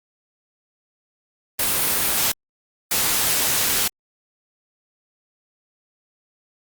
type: noise bursts at uneven times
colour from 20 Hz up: white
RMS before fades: -20 dBFS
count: 2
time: 1.59-2.32 / 2.91-3.88 s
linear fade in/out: 5 ms
effects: Opus 32 kbps